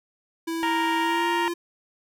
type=tone with pitch glide; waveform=square; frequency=329.6 to 344.4 Hz; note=E4 to F4; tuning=0 to -24 cents; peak=-27 dBFS; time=0.47-1.54 s; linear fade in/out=10 ms; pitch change=+76 cents; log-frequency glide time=1-1.28 s
type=harmonic tone; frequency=466.2 Hz; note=A#4; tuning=in tune; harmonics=2 / 3 / 4 / 5 / 6 / 7; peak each=-24 / -36 / -30 / -38 / -34 / -40 dBFS; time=0.63-1.48 s; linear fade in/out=0 ms
effects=none